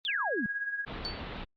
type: exponential sweep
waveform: sine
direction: down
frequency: 3729 to 190.8 Hz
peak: -30 dBFS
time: 0.05-0.46 s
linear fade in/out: 0 ms
type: tone with tremolo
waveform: sine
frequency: 1648 Hz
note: G#6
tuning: 14 cents flat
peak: -29 dBFS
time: 0.08-0.85 s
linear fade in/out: 5 ms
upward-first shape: sine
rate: 17 Hz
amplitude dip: 60%
type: low-pass noise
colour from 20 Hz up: pink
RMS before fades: -39 dBFS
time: 0.86-1.45 s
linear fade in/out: 20 ms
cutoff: 4000 Hz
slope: 48 dB/octave
type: tone with exponential decay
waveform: sine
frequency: 4500 Hz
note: C#8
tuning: 25 cents sharp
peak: -29 dBFS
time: 1.05-1.24 s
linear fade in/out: 0 ms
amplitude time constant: 41 ms
effects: Opus 32 kbps